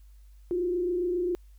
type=tone with frequency modulation; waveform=sine; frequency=355 Hz; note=F4; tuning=28 cents sharp; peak=-25 dBFS; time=0.51-1.35 s; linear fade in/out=0 ms; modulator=27.4 Hz; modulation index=0.55; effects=added 50 Hz sine -49 dBFS peak until 1.58 s + white hiss -70 dBFS RMS until 1.58 s